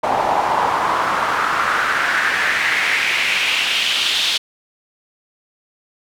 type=noise with band-pass filter sweep; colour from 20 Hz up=pink; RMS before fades=-18 dBFS; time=0.03-4.38 s; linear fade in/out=10 ms; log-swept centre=760 to 3600 Hz; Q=3.1; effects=none